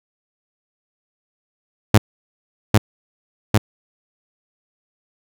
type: tone with echo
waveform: sawtooth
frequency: 105.9 Hz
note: G#2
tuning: 34 cents sharp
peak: -3 dBFS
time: 1.94-1.98 s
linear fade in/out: 5 ms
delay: 800 ms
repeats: 2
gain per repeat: -2 dB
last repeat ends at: 3.58 s
effects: none